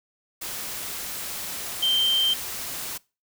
sine tone in noise, 3136 Hz, G7, in tune, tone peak -19 dBFS, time 1.82-2.34 s, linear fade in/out 10 ms, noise white, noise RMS -33 dBFS, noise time 0.41-2.98 s, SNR +11 dB, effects noise-tail reverb RT60 0.3 s tail -23 dB re dry

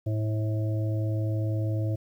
harmonic tone, 108.2 Hz, A2, 29 cents flat, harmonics 1 / 3 / 5 / 6, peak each -25 / -35 / -39 / -41 dBFS, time 0.06-1.96 s, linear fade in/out 10 ms, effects 10-bit

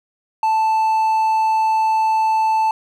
triangle tone, 880 Hz, A5, in tune, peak -12 dBFS, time 0.43-2.71 s, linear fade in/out 2 ms, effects none

